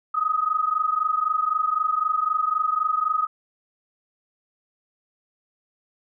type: tone pair together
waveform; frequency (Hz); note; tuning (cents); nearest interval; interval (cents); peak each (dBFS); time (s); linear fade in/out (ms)
sine; 1244.5 / 1268.4; D#6 / D#6; 0 / +33; unison; 33; -23; 0.14-3.27; 10
effects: none